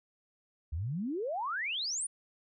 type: exponential sweep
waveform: sine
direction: up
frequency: 70.1 to 9956 Hz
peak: -32 dBFS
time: 0.72-2.07 s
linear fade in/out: 10 ms
effects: none